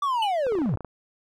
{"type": "linear sweep", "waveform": "triangle", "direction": "down", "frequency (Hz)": [1174.7, 85.2], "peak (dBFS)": -20, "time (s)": [0.02, 0.76], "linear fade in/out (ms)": 5}
{"type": "tone with exponential decay", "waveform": "triangle", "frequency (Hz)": 2960, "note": "F#7", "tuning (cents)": 0, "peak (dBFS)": -22, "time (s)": [0.22, 0.39], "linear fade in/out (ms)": 5, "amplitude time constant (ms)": 35}
{"type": "clicks", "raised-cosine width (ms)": 1, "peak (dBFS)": -23, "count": 11, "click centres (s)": [0.467, 0.522, 0.553, 0.587, 0.618, 0.659, 0.693, 0.739, 0.773, 0.807, 0.847]}
{"effects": []}